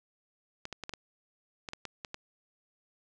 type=clicks; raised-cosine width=0.2 ms; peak=-21 dBFS; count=10; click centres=0.654 / 0.727 / 0.837 / 0.894 / 0.937 / 1.688 / 1.734 / 1.853 / 2.048 / 2.144 s; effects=resampled to 24000 Hz + 8-bit